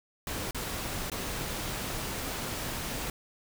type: noise with dropouts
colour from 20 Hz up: pink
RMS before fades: -35 dBFS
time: 0.27-3.1 s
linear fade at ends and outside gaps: 2 ms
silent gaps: 0.51-0.546 / 1.1-1.117 s
effects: none